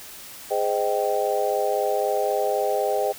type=chord; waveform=sine; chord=Ab major seventh; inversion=none; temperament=just; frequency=415.3 / 519.1 / 623 / 778.7 Hz; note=Ab4 / C5 / Eb5 / G5; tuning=0 / -14 / +2 / -12 cents; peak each=-26 dBFS; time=0.5-3.13 s; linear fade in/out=20 ms; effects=white hiss -41 dBFS RMS until 3.18 s